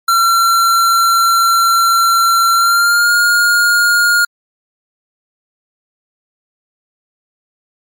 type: tone with pitch glide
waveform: square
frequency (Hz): 1362 to 1422.3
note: F6 to F6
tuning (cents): -44 to +31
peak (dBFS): -9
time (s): 0.08-4.25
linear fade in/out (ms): 5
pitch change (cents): +75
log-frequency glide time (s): 2.54-3.12
effects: MP3 96 kbps